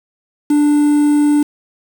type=tone with quantisation; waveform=triangle; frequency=294.3 Hz; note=D4; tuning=4 cents sharp; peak=-7 dBFS; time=0.5-1.43 s; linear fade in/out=5 ms; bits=5; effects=none